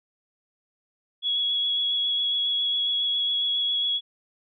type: tone with vibrato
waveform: sine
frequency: 3352 Hz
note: G#7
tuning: 15 cents sharp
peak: -22 dBFS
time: 1.22-4.01 s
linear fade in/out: 50 ms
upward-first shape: square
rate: 7.3 Hz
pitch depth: 9 cents each way
effects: none